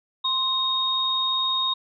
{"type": "tone pair together", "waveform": "sine", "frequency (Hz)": [1046.5, 3729], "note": ["C6", "A#7"], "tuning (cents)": [0, 0], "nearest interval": "octave + minor seventh", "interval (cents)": 2200, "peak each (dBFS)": [-27, -22], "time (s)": [0.24, 1.74], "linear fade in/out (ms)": 10, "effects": []}